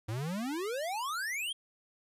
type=exponential sweep; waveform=square; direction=up; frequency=102.9 to 3322 Hz; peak=-34 dBFS; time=0.08-1.53 s; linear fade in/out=10 ms; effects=resampled to 32000 Hz + 12-bit